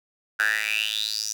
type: tone with high-pass filter sweep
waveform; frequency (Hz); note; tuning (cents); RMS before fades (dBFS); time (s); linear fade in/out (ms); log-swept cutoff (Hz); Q
10% pulse; 107.5; A2; -40; -26; 0.39-1.33; 10; 1500 to 6000; 8
effects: none